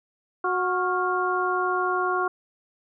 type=harmonic tone with a mistuned harmonic; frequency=366 Hz; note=F#4; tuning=19 cents flat; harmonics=1 / 2 / 3 / 4; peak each=-27 / -29 / -26 / -28 dBFS; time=0.44-2.28 s; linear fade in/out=5 ms; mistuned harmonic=4; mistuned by=-77 cents; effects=none